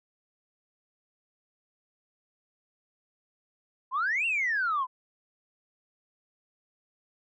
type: exponential two-way sweep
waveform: sine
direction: up then down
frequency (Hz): 987.8 to 2794 to 987.8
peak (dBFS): -24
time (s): 3.91-4.87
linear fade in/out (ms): 50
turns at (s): 4.26
effects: tanh soft clip ceiling -21 dBFS